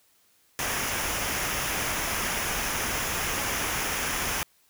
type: noise with comb filter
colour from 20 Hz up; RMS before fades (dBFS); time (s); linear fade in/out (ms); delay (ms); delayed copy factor
pink; -29; 0.59-4.43; 0; 0.24; -0.55
effects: white hiss -64 dBFS RMS until 4.69 s